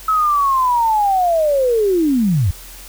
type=linear sweep; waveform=sine; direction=down; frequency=1299 to 77.78 Hz; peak=-12 dBFS; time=0.08-2.51 s; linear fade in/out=5 ms; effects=added 42 Hz sine -38 dBFS peak until 2.88 s + white hiss -38 dBFS RMS until 2.88 s